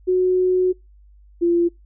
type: tone pair in turn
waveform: sine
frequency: 367.4 / 343.7 Hz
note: F#4 / F4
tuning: -12 / -28 cents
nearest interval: minor second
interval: 116 cents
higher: first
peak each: -14 dBFS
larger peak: neither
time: 0.07-0.73 / 1.41-1.69 s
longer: first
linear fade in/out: 20 ms
effects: noise-tail reverb RT60 0.2 s tail -25 dB re dry + added 50 Hz sine -46 dBFS peak until 1.85 s